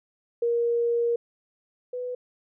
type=tone pair in turn; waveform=sine; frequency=470.9 / 496.3 Hz; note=A#4 / B4; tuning=+18 / +8 cents; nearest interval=minor second; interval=90 cents; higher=second; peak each=-21 / -29 dBFS; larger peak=first; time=0.42-1.16 / 1.93-2.15 s; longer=first; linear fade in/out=5 ms; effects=none